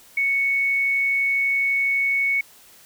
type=tone; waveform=sine; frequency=2217 Hz; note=C#7; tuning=in tune; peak=-18 dBFS; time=0.17-2.41 s; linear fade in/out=5 ms; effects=white hiss -50 dBFS RMS until 2.85 s